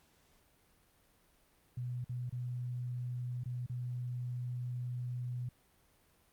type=tone with dropouts; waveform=sine; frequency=123.47 Hz; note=B2; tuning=in tune; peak=-36 dBFS; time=1.77-5.49 s; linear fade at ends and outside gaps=5 ms; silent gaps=2.044-2.093 / 2.296-2.324 / 3.437-3.457 / 3.663-3.696 s; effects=pink hiss -69 dBFS RMS until 6.32 s + Opus 48 kbps